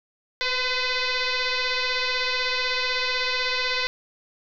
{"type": "tone with frequency modulation", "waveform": "sine", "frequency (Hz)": 1022, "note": "C6", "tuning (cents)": -41, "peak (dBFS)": -22, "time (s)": [0.41, 3.87], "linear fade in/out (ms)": 0, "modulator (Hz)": 507, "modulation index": 7.4, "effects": []}